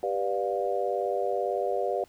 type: chord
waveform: sine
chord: G dominant seventh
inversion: none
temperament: just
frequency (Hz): 392 / 490 / 588 / 705.6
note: G4 / B4 / D5 / F5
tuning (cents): 0 / -14 / +2 / +18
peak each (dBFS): -31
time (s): 0.03-2.04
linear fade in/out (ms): 2
effects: pink hiss -60 dBFS RMS until 2.08 s